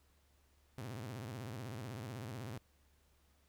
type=tone with vibrato; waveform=sawtooth; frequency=116.54 Hz; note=A#2; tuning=in tune; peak=-39 dBFS; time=0.78-2.58 s; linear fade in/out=0 ms; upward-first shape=sine; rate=16 Hz; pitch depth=260 cents each way; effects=added 71 Hz sine -70 dBFS peak until 3.48 s + pink hiss -74 dBFS RMS until 3.48 s